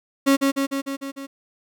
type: tone with echo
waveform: 35% pulse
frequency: 274.6 Hz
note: C#4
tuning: 16 cents flat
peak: -12 dBFS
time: 0.26-0.37 s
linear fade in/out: 20 ms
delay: 150 ms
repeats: 6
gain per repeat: -3 dB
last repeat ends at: 1.27 s
effects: none